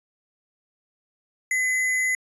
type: tone with sample-and-hold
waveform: sine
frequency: 2024 Hz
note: B6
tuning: 42 cents sharp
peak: -20 dBFS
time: 1.51-2.15 s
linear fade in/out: 2 ms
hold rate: 8820 Hz
effects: resampled to 24000 Hz